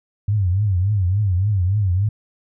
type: tone with vibrato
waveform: sine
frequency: 97 Hz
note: G2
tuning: 18 cents flat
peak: -15 dBFS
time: 0.28-2.09 s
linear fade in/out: 5 ms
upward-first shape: triangle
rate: 3.5 Hz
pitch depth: 200 cents each way
effects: none